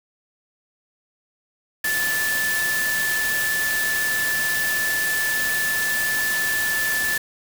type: tone in noise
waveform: sine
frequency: 1746 Hz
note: A6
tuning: 14 cents flat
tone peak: -21 dBFS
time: 1.84-7.18 s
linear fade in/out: 5 ms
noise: white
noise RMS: -27 dBFS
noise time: 1.84-7.18 s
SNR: +3 dB
effects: none